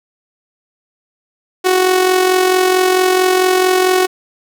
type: tone with amplitude modulation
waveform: sawtooth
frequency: 370 Hz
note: F#4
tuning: in tune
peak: -4 dBFS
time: 1.64-4.07 s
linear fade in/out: 20 ms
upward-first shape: sine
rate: 44.5 Hz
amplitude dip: 50%
effects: none